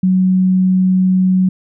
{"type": "tone", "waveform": "sine", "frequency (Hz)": 185.9, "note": "F#3", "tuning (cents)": 8, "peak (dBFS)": -9, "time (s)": [0.03, 1.49], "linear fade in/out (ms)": 5, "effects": []}